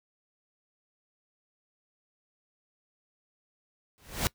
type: noise with exponential growth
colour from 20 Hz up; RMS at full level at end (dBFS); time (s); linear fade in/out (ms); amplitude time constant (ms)
pink; -24; 3.98-4.27; 0; 61
effects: noise-tail reverb RT60 0.1 s tail -21 dB re dry